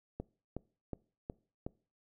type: click train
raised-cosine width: 2 ms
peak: -25 dBFS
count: 5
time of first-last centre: 0.2-1.665 s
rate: 2.73 Hz
effects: noise-tail reverb RT60 0.4 s tail -23 dB re dry